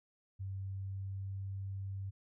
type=tone with pitch glide; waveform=sine; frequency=96.6 to 97.33 Hz; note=G2 to G2; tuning=-25 to -12 cents; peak=-38 dBFS; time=0.39-2.11 s; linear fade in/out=20 ms; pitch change=+13 cents; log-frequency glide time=0.56-1.45 s; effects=none